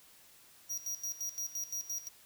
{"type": "tone with tremolo", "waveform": "45% pulse", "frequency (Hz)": 5750, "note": "F8", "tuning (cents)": 50, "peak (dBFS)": -35, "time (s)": [0.69, 2.09], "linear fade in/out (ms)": 20, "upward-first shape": "square", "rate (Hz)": 5.8, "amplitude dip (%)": 80, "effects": ["white hiss -60 dBFS RMS until 2.25 s"]}